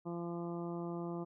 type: harmonic tone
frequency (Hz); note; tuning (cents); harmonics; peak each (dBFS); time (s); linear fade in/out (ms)
171.5; F3; -31; 1 / 2 / 3 / 4 / 5 / 6 / 7; -41 / -41 / -50 / -49 / -53 / -53 / -54; 0.05-1.25; 20
effects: none